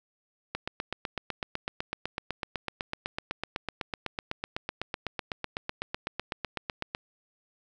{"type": "click train", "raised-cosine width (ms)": 0.3, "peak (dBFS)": -15, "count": 52, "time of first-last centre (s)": [0.55, 6.949], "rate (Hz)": 7.97, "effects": []}